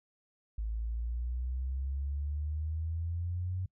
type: exponential sweep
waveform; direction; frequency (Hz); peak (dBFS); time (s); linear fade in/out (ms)
sine; up; 53.4 to 93.5; -32; 0.58-3.66; 5
effects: noise-tail reverb RT60 0.1 s tail -24 dB re dry